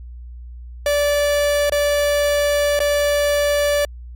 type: tone with dropouts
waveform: 45% pulse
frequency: 581 Hz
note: D5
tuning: 19 cents flat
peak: -15 dBFS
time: 0.86-3.85 s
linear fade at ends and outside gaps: 2 ms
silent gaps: 1.697-1.721 / 2.792-2.802 s
effects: added 60 Hz sine -32 dBFS peak until 4.15 s + MP3 64 kbps